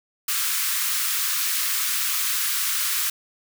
white high-pass noise, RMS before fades -24 dBFS, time 0.28-3.1 s, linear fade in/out 5 ms, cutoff 1100 Hz, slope 48 dB/octave, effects none

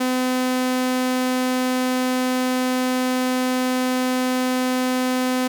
sawtooth tone, 254.5 Hz, C4, 48 cents flat, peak -15 dBFS, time 0-5.48 s, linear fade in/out 10 ms, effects none

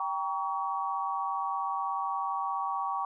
sine chord, G diminished, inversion none, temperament just, 784 / 940.8 / 1128.9 Hz, G5 / Bb5 / Db6, 0 / +16 / +31 cents, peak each -34 / -35 / -32 dBFS, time 0-3.05 s, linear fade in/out 2 ms, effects none

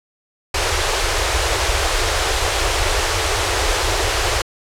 pink band-stop noise, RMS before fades -18 dBFS, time 0.54-4.42 s, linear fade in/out 5 ms, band 100 to 350 Hz, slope 48 dB/octave, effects low-pass 8000 Hz 12 dB/octave

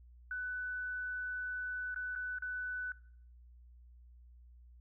sine tone with dropouts, 1495 Hz, F#6, 17 cents sharp, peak -36 dBFS, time 0.31-2.92 s, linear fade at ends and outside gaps 2 ms, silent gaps 1.945-1.96 / 2.153-2.159 / 2.386-2.422 s, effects noise-tail reverb RT60 0.6 s tail -21 dB re dry + added 60 Hz sine -55 dBFS peak until 4.8 s

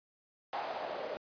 white noise with band-pass filter sweep, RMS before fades -39 dBFS, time 0.53-1.17 s, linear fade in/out 0 ms, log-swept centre 800 to 520 Hz, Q 3.7, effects resampled to 11025 Hz

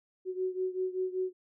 sine beating tone pair, 370 / 375.2 Hz, F#4 / F#4, 0 / +24 cents, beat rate 5.2 Hz, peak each -32 / -35 dBFS, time 0.25-1.33 s, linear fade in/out 50 ms, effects none

